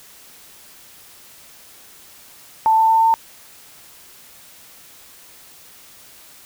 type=tone with pitch steps; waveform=sine; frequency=885 / 890.6 / 896.3 / 902 Hz; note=A5 / A5 / A5 / A5; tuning=+10 / +21 / +32 / +43 cents; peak=-11 dBFS; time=2.66-3.14 s; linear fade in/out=0 ms; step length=120 ms; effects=white hiss -45 dBFS RMS until 6.45 s